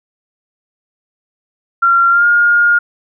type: tone with pitch glide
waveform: sine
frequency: 1376 to 1420.4 Hz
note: F6 to F6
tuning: -26 to +29 cents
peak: -7 dBFS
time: 1.82-2.79 s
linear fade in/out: 10 ms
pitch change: +55 cents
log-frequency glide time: 2.1-2.26 s
effects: none